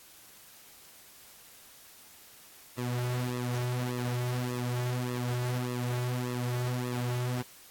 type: tone with flanger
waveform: sawtooth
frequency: 123.47 Hz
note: B2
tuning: in tune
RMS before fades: -32 dBFS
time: 2.77-7.43 s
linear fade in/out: 20 ms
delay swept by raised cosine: 1.3 to 4.3 ms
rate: 1.7 Hz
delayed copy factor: -0.85
effects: white hiss -54 dBFS RMS until 7.7 s + AAC 64 kbps